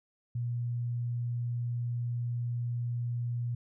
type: tone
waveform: sine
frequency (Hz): 120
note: B2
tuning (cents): -49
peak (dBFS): -30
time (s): 0.35-3.55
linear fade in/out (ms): 5
effects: none